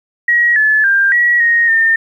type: tone with pitch steps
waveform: sine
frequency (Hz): 1903 / 1727 / 1592 / 1921 / 1868 / 1812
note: A#6 / A6 / G6 / B6 / A#6 / A#6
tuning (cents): +35 / -33 / +26 / -48 / +3 / -50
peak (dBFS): -8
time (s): 0.28-1.96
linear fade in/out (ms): 5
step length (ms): 280
effects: 8-bit

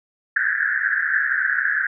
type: band-pass noise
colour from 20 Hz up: pink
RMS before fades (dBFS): -21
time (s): 0.36-1.87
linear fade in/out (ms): 5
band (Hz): 1500 to 1800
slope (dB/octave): 96
effects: none

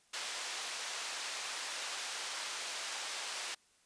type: band-pass noise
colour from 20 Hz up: white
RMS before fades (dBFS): -41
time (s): 0.13-3.55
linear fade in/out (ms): 10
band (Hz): 640 to 5900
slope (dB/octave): 12
effects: white hiss -69 dBFS RMS until 3.85 s + resampled to 22050 Hz

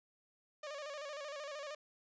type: tone with vibrato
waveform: sawtooth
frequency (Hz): 582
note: D5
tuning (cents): -16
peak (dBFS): -39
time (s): 0.63-1.75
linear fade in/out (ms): 5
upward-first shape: square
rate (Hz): 13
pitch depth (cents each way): 71
effects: resampled to 16000 Hz

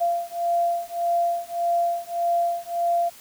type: beating tone pair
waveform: sine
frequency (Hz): 688 / 689.7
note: F5 / F5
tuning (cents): -26 / -22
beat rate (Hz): 1.7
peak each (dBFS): -24 / -24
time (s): 0-3.1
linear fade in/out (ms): 20
effects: white hiss -47 dBFS RMS until 3.2 s

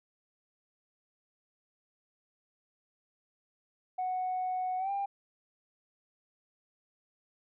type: tone with pitch glide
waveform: sine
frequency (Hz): 739 to 796.6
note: F#5 to G5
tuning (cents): -2 to +28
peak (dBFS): -29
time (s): 3.98-5.06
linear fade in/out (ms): 10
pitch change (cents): +130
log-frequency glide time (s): 4.78-4.91
effects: tanh soft clip ceiling -27 dBFS

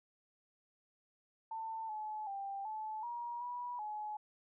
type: tone with pitch steps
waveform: sine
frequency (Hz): 893 / 857 / 790 / 866 / 952 / 974 / 847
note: A5 / A5 / G5 / A5 / A#5 / B5 / G#5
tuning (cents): +25 / -46 / +13 / -28 / +36 / -24 / +34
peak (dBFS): -39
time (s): 1.51-4.17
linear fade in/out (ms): 5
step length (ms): 380
effects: none

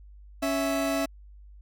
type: tone pair together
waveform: 40% pulse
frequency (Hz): 277.7 / 659.3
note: C#4 / E5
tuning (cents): +3 / 0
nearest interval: octave + minor third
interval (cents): 1497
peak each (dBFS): -27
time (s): 0.42-1.06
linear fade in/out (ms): 10
effects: added 50 Hz sine -46 dBFS peak until 1.61 s

